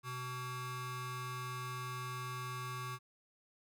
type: ring-modulated tone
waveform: 40% pulse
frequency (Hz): 503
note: B4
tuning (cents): +32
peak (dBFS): -36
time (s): 0.03-2.99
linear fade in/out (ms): 50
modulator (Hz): 630
effects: none